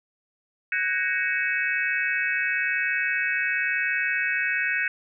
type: tone cluster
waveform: sine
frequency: 1493 / 1634 / 1872 / 2235 / 2580 Hz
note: F#6 / G#6 / A#6 / C#7 / E7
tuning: +15 / -29 / +7 / +14 / -38 cents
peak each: -29 dBFS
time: 0.72-4.88 s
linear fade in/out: 2 ms
effects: none